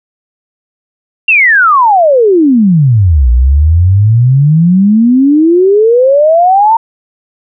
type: exponential two-way sweep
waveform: sine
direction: down then up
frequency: 2794 to 58.27 to 925 Hz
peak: -3 dBFS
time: 1.28-6.77 s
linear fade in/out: 5 ms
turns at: 3.3 s
effects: none